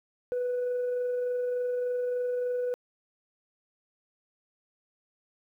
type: tone with amplitude modulation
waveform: sine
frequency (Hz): 493.9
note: B4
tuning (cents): 0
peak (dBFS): -24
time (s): 0.32-2.74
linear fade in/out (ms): 0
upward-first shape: sine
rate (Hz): 23.4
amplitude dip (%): 25
effects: tanh soft clip ceiling -25 dBFS + 11-bit